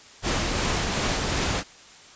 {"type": "noise with tremolo", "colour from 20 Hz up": "pink", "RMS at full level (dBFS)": -24, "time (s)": [0.22, 1.64], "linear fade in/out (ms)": 50, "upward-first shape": "triangle", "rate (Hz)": 2.7, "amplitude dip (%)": 25, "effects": ["white hiss -48 dBFS RMS until 2.15 s", "resampled to 16000 Hz"]}